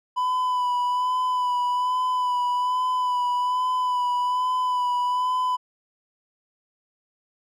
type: tone with vibrato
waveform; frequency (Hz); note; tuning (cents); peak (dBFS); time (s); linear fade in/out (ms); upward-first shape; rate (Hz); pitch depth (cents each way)
triangle; 996; B5; +14; -19; 0.16-5.57; 20; sine; 1.2; 24
effects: none